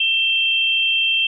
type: tone pair together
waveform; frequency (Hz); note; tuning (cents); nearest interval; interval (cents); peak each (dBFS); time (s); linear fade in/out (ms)
sine; 2681 / 3166; E7 / G7; +29 / +17; minor third; 288; -18 / -18; 0-1.27; 5
effects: none